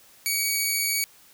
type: tone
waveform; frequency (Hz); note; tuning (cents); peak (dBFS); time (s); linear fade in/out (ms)
10% pulse; 2257; C#7; +31; -14; 0.26-1.04; 0
effects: white hiss -54 dBFS RMS until 1.33 s